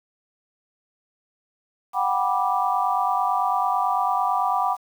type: chord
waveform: sine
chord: G major seventh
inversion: third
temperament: just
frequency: 735 / 784 / 980 / 1176 Hz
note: F#5 / G5 / B5 / D6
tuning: -12 / 0 / -14 / +2 cents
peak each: -25 dBFS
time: 1.93-4.77 s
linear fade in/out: 50 ms
effects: 8-bit